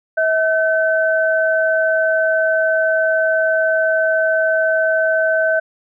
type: tone pair together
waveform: sine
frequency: 642.9 / 1529 Hz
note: E5 / G6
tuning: -43 / -44 cents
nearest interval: octave + minor third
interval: 1499 cents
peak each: -15 / -17 dBFS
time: 0.17-5.6 s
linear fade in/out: 10 ms
effects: none